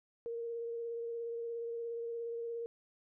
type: tone with vibrato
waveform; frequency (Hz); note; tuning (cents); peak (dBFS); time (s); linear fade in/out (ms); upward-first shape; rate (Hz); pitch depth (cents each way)
sine; 465.6; A#4; -2; -37; 0.26-2.66; 0; sine; 17; 16
effects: none